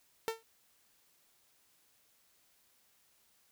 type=tone with exponential decay; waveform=sawtooth; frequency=450.9 Hz; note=A4; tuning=42 cents sharp; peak=-25 dBFS; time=0.28-0.43 s; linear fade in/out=0 ms; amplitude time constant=31 ms; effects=white hiss -70 dBFS RMS until 3.51 s

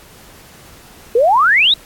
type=exponential sweep; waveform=sine; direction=up; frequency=440.8 to 3951 Hz; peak=-8 dBFS; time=1.15-1.74 s; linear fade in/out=5 ms; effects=pink hiss -42 dBFS RMS until 1.85 s + AAC 64 kbps

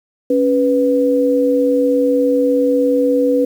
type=tone pair together; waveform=sine; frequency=277.2 / 493.9 Hz; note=C#4 / B4; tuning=0 / 0 cents; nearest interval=minor seventh; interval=1000 cents; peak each=-15 / -13 dBFS; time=0.3-3.45 s; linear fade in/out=5 ms; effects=7-bit

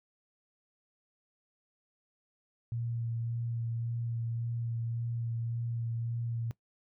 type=tone with vibrato; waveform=sine; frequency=116.54 Hz; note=A#2; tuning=in tune; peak=-32 dBFS; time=2.72-6.51 s; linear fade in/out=0 ms; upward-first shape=sine; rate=1.8 Hz; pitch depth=15 cents each way; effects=noise-tail reverb RT60 0.1 s tail -19 dB re dry

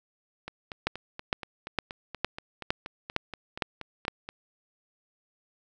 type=two click trains; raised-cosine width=0.3 ms; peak=-9 / -21 dBFS; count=8 / 17; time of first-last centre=0.87-4.081 / 0.48-4.29 s; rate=2.18 / 4.2 Hz; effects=none

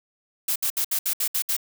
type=noise bursts; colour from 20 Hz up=blue; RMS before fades=-24 dBFS; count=8; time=0.48-1.566 s; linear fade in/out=5 ms; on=78 ms; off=66 ms; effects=none

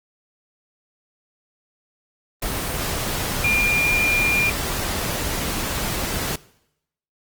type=tone in noise; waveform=sine; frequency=2404 Hz; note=D7; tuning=40 cents sharp; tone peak=-17 dBFS; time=3.44-4.5 s; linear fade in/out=5 ms; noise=pink; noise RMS=-25 dBFS; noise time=2.42-6.36 s; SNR=+5 dB; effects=noise-tail reverb RT60 0.8 s tail -21 dB re dry + Opus 24 kbps

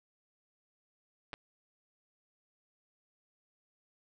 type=clicks; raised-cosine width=0.3 ms; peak=-25 dBFS; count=2; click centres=1.332 / 1.339 s; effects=none

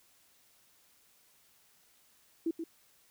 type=tone with echo; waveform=sine; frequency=329.6 Hz; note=E4; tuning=in tune; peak=-28 dBFS; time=2.46-2.51 s; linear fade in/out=5 ms; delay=130 ms; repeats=1; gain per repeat=-7 dB; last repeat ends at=2.64 s; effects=white hiss -66 dBFS RMS until 3.1 s

